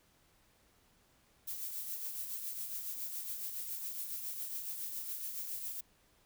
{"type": "noise with tremolo", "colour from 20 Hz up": "violet", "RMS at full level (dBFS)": -39, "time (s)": [1.47, 5.81], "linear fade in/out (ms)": 10, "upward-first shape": "triangle", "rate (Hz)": 7.2, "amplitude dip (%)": 50, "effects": ["pink hiss -69 dBFS RMS until 6.25 s"]}